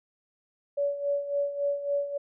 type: tone with tremolo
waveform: sine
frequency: 569 Hz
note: C#5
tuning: 45 cents sharp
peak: -23 dBFS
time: 0.77-2.18 s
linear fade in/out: 10 ms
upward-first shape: sine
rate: 3.6 Hz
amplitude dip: 70%
effects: none

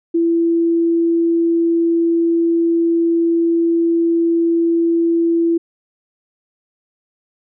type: tone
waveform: sine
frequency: 335.1 Hz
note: E4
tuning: 29 cents sharp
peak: -12 dBFS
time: 0.14-5.58 s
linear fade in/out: 10 ms
effects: none

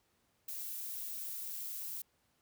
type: noise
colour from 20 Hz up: violet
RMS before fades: -42 dBFS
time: 0.48-2.02 s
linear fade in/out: 5 ms
effects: pink hiss -75 dBFS RMS until 2.41 s + high-pass 60 Hz 12 dB/octave

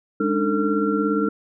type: tone cluster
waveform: sine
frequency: 204.7 / 286.1 / 303.5 / 447.5 / 1369 Hz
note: G#3 / D4 / D#4 / A4 / F6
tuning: -25 / -45 / -43 / +29 / -35 cents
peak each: -24 / -27 / -23 / -24 / -27 dBFS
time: 0.2-1.29 s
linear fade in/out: 5 ms
effects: none

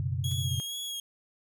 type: chord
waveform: sine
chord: F# suspended fourth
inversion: none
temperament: equal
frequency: 92.5 / 123.47 / 138.59 Hz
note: F#2 / B2 / C#3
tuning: 0 / 0 / 0 cents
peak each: -32 / -32 / -33 dBFS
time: 0-0.6 s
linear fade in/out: 0 ms
type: tone with vibrato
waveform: sawtooth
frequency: 3300 Hz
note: G#7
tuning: 12 cents flat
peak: -31 dBFS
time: 0.24-1 s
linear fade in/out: 2 ms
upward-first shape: sine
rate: 2.2 Hz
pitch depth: 31 cents each way
type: noise with exponential decay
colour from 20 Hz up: white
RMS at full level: -46 dBFS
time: 0.31-0.39 s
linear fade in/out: 2 ms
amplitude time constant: 16 ms
effects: none

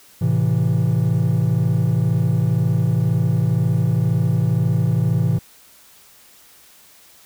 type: chord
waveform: triangle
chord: A minor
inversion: none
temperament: just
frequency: 110 / 132 / 165 Hz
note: A2 / C3 / E3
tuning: 0 / +16 / +2 cents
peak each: -17 dBFS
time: 0.21-5.39 s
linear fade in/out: 10 ms
effects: tanh soft clip ceiling -7 dBFS + white hiss -49 dBFS RMS until 7.25 s

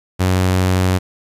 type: tone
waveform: sawtooth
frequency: 92.5 Hz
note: F#2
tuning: in tune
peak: -9 dBFS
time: 0.19-0.99 s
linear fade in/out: 20 ms
effects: resampled to 32000 Hz + 8-bit

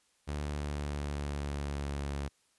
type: tone with pitch glide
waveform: sawtooth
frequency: 73.42 to 70.55 Hz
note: D2 to C#2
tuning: 0 to +31 cents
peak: -30 dBFS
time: 0.27-2.29 s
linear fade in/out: 20 ms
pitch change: -69 cents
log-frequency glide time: 0.46-2.13 s
effects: white hiss -71 dBFS RMS until 2.58 s + resampled to 24000 Hz

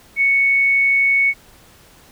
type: tone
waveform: sine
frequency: 2217 Hz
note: C#7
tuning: in tune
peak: -12 dBFS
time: 0.16-1.34 s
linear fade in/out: 50 ms
effects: pink hiss -48 dBFS RMS until 2.11 s

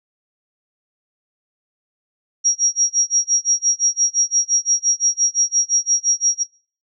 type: tone with tremolo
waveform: sine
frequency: 5660 Hz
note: F8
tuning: 22 cents sharp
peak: -11 dBFS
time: 2.44-6.44 s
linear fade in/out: 20 ms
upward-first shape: sine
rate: 5.8 Hz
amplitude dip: 100%
effects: noise-tail reverb RT60 0.4 s tail -21 dB re dry

